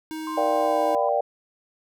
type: tone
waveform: square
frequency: 314.8 Hz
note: D#4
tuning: 20 cents sharp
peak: -31 dBFS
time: 0.11-0.95 s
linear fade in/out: 0 ms
type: tone with pitch glide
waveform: sine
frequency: 1046 to 1000.5 Hz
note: C6 to B5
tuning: -1 to +22 cents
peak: -30 dBFS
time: 0.27-1.09 s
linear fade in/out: 2 ms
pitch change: -77 cents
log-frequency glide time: 0.58-0.81 s
type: chord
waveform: sine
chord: G minor seventh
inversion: first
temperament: just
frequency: 470.4 / 588 / 705.6 / 784 Hz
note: Bb4 / D5 / F5 / G5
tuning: +16 / +2 / +18 / 0 cents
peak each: -28 / -23 / -27 / -25 dBFS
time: 0.37-1.21 s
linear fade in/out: 5 ms
effects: none